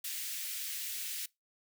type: high-pass noise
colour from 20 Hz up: white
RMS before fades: -39 dBFS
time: 0.04-1.26 s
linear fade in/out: 5 ms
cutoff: 1900 Hz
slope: 24 dB/octave
effects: noise-tail reverb RT60 0.2 s tail -23 dB re dry